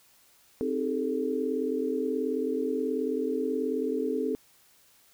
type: chord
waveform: sine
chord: A half-diminished seventh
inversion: first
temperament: equal with one note detuned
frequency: 261.6 / 311.1 / 401.4 / 440 Hz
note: C4 / Eb4 / G4 / A4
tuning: 0 / 0 / +41 / 0 cents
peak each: -31 / -34 / -34 / -30 dBFS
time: 0.61-4.35 s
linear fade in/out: 0 ms
effects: white hiss -61 dBFS RMS until 5.13 s